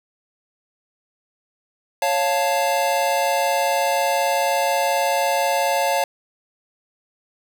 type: chord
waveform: square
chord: Db augmented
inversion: none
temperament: equal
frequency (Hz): 554.4 / 698.5 / 880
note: Db5 / F5 / A5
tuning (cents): 0 / 0 / 0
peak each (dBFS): -23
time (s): 2.02-6.04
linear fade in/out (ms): 2
effects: none